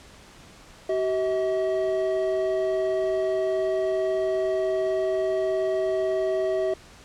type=tone pair together; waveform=triangle; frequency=380.5 / 640 Hz; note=F#4 / D#5; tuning=+48 / +49 cents; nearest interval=major sixth; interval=901 cents; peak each=-23 dBFS; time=0.89-6.74 s; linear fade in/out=5 ms; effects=pink hiss -49 dBFS RMS until 7.04 s + low-pass 8000 Hz 12 dB/octave